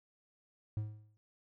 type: tone with exponential decay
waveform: triangle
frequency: 106.7 Hz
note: G#2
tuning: 47 cents sharp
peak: -29 dBFS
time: 0.77-1.17 s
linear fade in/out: 0 ms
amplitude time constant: 86 ms
effects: none